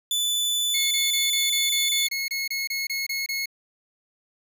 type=tone; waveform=sawtooth; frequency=3489 Hz; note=A7; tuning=15 cents flat; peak=-19 dBFS; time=0.11-2.07 s; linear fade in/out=2 ms
type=tone bursts; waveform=25% pulse; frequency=2176 Hz; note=C#7; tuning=33 cents flat; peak=-22 dBFS; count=14; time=0.74-3.458 s; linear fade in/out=5 ms; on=170 ms; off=26 ms
effects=none